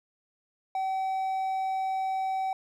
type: tone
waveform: triangle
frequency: 764 Hz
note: G5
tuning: 45 cents flat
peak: -25 dBFS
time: 0.75-2.53 s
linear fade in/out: 2 ms
effects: none